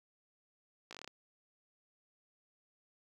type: slowing click train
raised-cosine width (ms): 0.2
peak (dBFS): -29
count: 8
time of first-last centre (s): 0.91-1.076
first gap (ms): 17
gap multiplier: 1.11
effects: high-pass 200 Hz 12 dB/octave + 11-bit